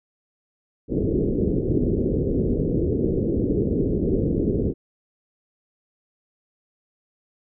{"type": "low-pass noise", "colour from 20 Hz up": "white", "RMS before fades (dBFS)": -22, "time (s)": [0.88, 4.74], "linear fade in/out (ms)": 50, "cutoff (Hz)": 450, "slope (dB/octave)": 48, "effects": []}